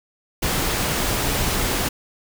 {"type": "noise", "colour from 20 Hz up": "pink", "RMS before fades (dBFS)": -22, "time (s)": [0.42, 1.89], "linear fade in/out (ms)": 10, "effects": []}